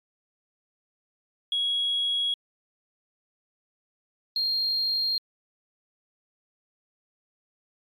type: tone pair in turn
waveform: sine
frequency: 3322 / 4216 Hz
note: G#7 / C8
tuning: 0 / +12 cents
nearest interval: major third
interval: 412 cents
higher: second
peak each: -22 dBFS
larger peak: neither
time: 1.52-2.34 / 4.36-5.18 s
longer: neither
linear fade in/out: 2 ms
effects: tanh soft clip ceiling -19 dBFS + MP3 64 kbps